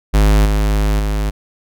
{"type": "tone with level steps", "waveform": "square", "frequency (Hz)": 51.8, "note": "G#1", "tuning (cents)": -4, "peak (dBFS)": [-9, -13, -16], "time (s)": [0.13, 1.31], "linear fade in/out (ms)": 20, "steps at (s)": [0.45, 0.99], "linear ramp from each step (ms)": 10, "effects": []}